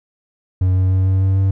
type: tone with pitch steps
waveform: triangle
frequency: 92.5 / 93.3 / 94.12 / 94.94 / 95.76 / 96.6 Hz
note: F#2 / F#2 / F#2 / F#2 / G2 / G2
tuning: 0 / +15 / +30 / +45 / -40 / -25 cents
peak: -10 dBFS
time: 0.61-1.51 s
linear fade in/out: 5 ms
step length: 150 ms
effects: none